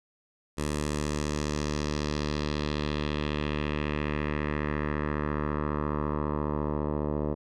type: tone with low-pass filter sweep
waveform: 10% pulse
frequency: 74.6 Hz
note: D2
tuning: 28 cents sharp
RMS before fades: -30 dBFS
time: 0.57-7.35 s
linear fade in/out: 20 ms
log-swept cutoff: 9300 to 700 Hz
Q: 2
effects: none